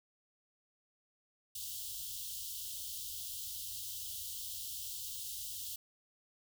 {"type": "band-stop noise", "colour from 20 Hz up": "white", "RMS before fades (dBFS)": -43, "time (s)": [1.55, 5.76], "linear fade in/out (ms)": 5, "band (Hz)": [120, 2900], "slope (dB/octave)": 96, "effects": []}